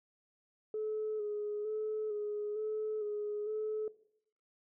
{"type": "tone with vibrato", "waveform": "sine", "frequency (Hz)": 424.2, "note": "G#4", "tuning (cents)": 37, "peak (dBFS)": -33, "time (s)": [0.74, 3.88], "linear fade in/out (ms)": 2, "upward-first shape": "square", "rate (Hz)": 1.1, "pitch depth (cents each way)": 27, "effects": ["noise-tail reverb RT60 0.7 s tail -18 dB re dry", "tanh soft clip ceiling -29 dBFS"]}